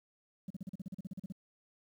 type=tone bursts; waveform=sine; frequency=188.9 Hz; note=F#3; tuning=36 cents sharp; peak=-36 dBFS; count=14; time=0.48-1.323 s; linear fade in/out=5 ms; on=24 ms; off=39 ms; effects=tanh soft clip ceiling -36 dBFS + 11-bit